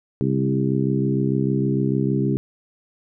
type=harmonic tone with a mistuned harmonic; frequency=66.6 Hz; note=C2; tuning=31 cents sharp; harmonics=2 / 3 / 4 / 5 / 6; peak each=-22 / -24 / -25 / -26 / -27 dBFS; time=0.21-2.37 s; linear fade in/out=0 ms; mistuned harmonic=2; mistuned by=+22 cents; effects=none